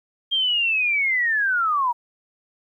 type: linear sweep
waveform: sine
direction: down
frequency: 3216 to 927 Hz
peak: -18 dBFS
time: 0.31-1.93 s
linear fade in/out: 20 ms
effects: 10-bit